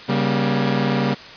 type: chord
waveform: sawtooth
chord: G diminished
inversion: second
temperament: equal with one note detuned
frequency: 138.59 / 196 / 237.7 Hz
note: Db3 / G3 / Bb3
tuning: 0 / 0 / +34 cents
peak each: -18 dBFS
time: 0.08-1.15 s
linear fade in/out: 20 ms
effects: white hiss -38 dBFS RMS until 1.36 s + resampled to 11025 Hz